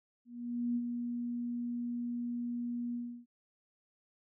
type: tone with ADSR envelope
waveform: sine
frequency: 240 Hz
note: B3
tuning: 49 cents flat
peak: -29 dBFS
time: 0.25-3.26 s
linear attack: 510 ms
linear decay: 49 ms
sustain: -5 dB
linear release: 320 ms
effects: none